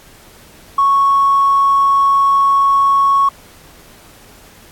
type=tone with tanh clipping; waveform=triangle; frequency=1106 Hz; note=C#6; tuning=4 cents flat; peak=-8 dBFS; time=0.78-3.29 s; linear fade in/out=5 ms; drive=1 dB; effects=pink hiss -43 dBFS RMS until 4.71 s + AAC 64 kbps